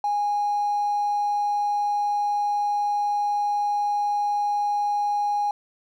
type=tone with hard clipping; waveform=triangle; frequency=824 Hz; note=G#5; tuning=14 cents flat; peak=-21 dBFS; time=0.04-5.51 s; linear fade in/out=2 ms; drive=3 dB; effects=none